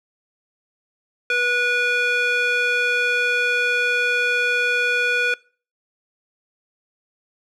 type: tone with band-pass filter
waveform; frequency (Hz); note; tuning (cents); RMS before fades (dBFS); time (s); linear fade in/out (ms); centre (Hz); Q
square; 487.7; B4; -22; -20; 1.3-5.34; 2; 2000; 6.2
effects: noise-tail reverb RT60 0.4 s tail -23 dB re dry